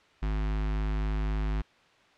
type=tone with notch filter; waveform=square; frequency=51.91 Hz; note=G#1; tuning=in tune; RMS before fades=-29 dBFS; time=0.22-1.62 s; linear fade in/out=10 ms; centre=530 Hz; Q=1.7; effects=white hiss -60 dBFS RMS until 2.17 s + low-pass 3000 Hz 12 dB/octave